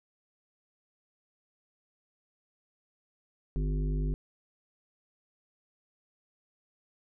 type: harmonic tone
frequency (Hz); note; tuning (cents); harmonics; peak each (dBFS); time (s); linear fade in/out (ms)
50; G1; +35; 1 / 3 / 5 / 7 / 8; -28 / -34 / -40 / -46 / -46; 3.56-4.14; 0
effects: none